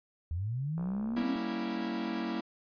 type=linear sweep; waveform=sine; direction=up; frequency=77 to 275.5 Hz; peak=-31 dBFS; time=0.31-1.36 s; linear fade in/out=0 ms
type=click train; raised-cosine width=1 ms; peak=-32 dBFS; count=30; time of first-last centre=0.78-1.229 s; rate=64.6 Hz
type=chord; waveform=45% pulse; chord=G diminished seventh; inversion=none; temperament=equal with one note detuned; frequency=196 / 235 / 277.2 / 329.6 Hz; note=G3 / Bb3 / Db4 / Fb4; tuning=0 / +14 / 0 / 0 cents; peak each=-40 / -36 / -41 / -37 dBFS; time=1.16-2.41 s; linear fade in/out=10 ms
effects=resampled to 11025 Hz